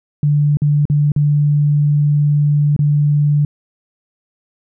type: tone with dropouts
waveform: sine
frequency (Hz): 146.83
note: D3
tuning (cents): 0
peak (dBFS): -10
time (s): 0.23-3.45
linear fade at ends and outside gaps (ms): 2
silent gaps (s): 0.571-0.619 / 0.854-0.899 / 1.119-1.162 / 2.764-2.791
effects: none